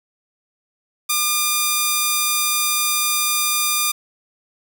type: tone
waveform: 5% pulse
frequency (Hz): 1204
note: D6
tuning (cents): +43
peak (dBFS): -5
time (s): 1.09-3.92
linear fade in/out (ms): 10
effects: none